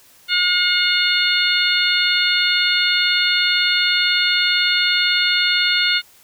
harmonic tone, 718 Hz, F5, 48 cents sharp, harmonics 2 / 3 / 4 / 5 / 6, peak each -21 / -21 / -21 / -21 / -21 dBFS, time 0.28-6.02 s, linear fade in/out 50 ms, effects white hiss -50 dBFS RMS until 6.23 s

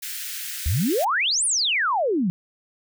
white high-pass noise, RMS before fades -32 dBFS, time 0.02-1.05 s, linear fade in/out 10 ms, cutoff 1500 Hz, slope 48 dB/octave
sine exponential two-way sweep, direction up then down, 67.7 to 9990 to 166.1 Hz, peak -19 dBFS, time 0.66-2.3 s, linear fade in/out 0 ms, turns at 1.45 s
effects none

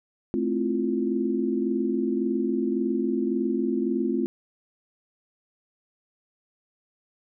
sine chord, F major seventh, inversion first, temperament just, 218.3 / 261.9 / 327.4 / 349.2 Hz, A3 / C4 / E4 / F4, -13 / +2 / -12 / 0 cents, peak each -28 / -27 / -33 / -27 dBFS, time 0.34-4.26 s, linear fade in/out 0 ms, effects none

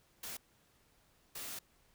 white noise bursts at uneven times, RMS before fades -44 dBFS, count 2, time 0.23-0.37 / 1.35-1.59 s, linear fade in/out 5 ms, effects pink hiss -70 dBFS RMS until 1.94 s

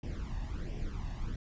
brown noise with flanger, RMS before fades -37 dBFS, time 0.03-1.36 s, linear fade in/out 5 ms, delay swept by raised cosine 0.36 to 1.12 ms, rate 1.4 Hz, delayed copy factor +0.75, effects resampled to 16000 Hz

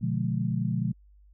sine chord, B diminished seventh, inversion none, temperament just, 123.47 / 148.16 / 177.8 / 213.4 Hz, B2 / D3 / F3 / Ab3, 0 / +16 / +31 / +47 cents, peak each -29 / -32 / -30 / -32 dBFS, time 0.01-0.93 s, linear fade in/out 20 ms, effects added 50 Hz sine -53 dBFS peak until 1.33 s

